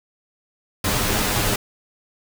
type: noise with comb filter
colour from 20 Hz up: pink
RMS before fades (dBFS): -21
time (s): 0.84-1.56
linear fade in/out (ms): 5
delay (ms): 9.7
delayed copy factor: +0.65
effects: none